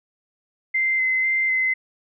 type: tone with vibrato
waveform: sine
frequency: 2068 Hz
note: C7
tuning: 21 cents flat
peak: -18 dBFS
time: 0.74-1.74 s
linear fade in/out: 10 ms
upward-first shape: square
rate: 2 Hz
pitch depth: 13 cents each way
effects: none